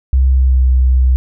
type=tone with pitch glide; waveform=sine; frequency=65.41 to 63.88 Hz; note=C2 to C2; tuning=0 to -41 cents; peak=-7 dBFS; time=0.13-1.16 s; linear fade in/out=0 ms; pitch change=-41 cents; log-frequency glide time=0.32-0.64 s; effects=none